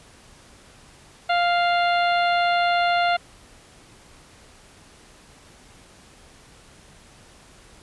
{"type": "harmonic tone", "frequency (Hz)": 698.5, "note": "F5", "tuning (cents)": 0, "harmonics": [1, 2, 3, 4, 5, 6], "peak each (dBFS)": [-19, -25, -29, -31, -33, -35], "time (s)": [1.29, 3.17], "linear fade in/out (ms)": 10, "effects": ["pink hiss -50 dBFS RMS until 7.82 s", "resampled to 24000 Hz"]}